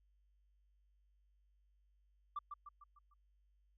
sine tone with echo, 1174.7 Hz, D6, in tune, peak -37 dBFS, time 2.36-2.39 s, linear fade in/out 5 ms, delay 150 ms, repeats 5, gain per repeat -6 dB, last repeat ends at 3.14 s, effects tanh soft clip ceiling -35 dBFS + added 50 Hz sine -70 dBFS peak until 3.77 s

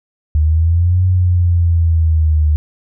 sine exponential two-way sweep, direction up then down, 75.2 to 92.5 to 75.2 Hz, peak -9 dBFS, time 0.35-2.56 s, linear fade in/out 0 ms, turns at 1.05 s, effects none

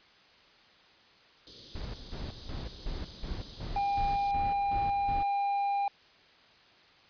white band-stop noise, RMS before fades -43 dBFS, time 1.47-4.31 s, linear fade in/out 0 ms, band 540 to 3300 Hz, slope 48 dB/octave
brown noise with tremolo, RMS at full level -37 dBFS, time 1.75-5.23 s, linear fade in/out 5 ms, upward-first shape square, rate 2.7 Hz, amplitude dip 75%
triangle tone, 802 Hz, G5, 39 cents sharp, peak -25 dBFS, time 3.76-5.88 s, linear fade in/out 2 ms
effects white hiss -59 dBFS RMS until 7.09 s + resampled to 11025 Hz

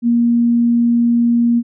sine tone, 236.2 Hz, A#3, 23 cents sharp, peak -10 dBFS, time 0.02-1.63 s, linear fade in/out 50 ms, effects none

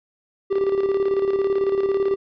triangle tone with tremolo, 392 Hz, G4, in tune, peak -14 dBFS, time 0.5-2.16 s, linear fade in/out 20 ms, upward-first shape square, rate 18 Hz, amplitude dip 50%, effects resampled to 11025 Hz

